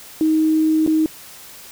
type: tone with dropouts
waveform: sine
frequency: 314.4 Hz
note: D#4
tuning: 18 cents sharp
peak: -13 dBFS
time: 0.21-1.06 s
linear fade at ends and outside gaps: 1 ms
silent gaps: 0.864-0.875 s
effects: white hiss -40 dBFS RMS until 1.71 s